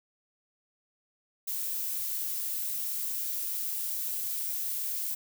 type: noise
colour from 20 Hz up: violet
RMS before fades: -33 dBFS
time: 1.47-5.15 s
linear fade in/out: 10 ms
effects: none